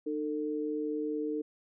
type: tone pair together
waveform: sine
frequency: 303.9 / 448.3 Hz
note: D#4 / A4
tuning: -41 / +32 cents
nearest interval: perfect fifth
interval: 673 cents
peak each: -33 / -34 dBFS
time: 0.06-1.42 s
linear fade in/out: 10 ms
effects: none